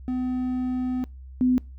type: tone pair in turn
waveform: triangle / sine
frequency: 253.3 / 252.3 Hz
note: B3 / B3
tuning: +44 / +37 cents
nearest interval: unison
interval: 7 cents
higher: first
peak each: -22 / -17 dBFS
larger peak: second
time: 0.08-1.04 / 1.41-1.58 s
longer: first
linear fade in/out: 0 ms
effects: noise-tail reverb RT60 0.3 s tail -25 dB re dry + added 65 Hz sine -39 dBFS peak until 1.78 s